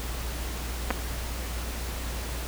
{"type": "clicks", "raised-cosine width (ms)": 0.5, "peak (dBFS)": -11, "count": 2, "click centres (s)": [0.905, 0.909], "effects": ["added 59 Hz sine -32 dBFS peak until 2.47 s", "pink hiss -37 dBFS RMS until 2.47 s"]}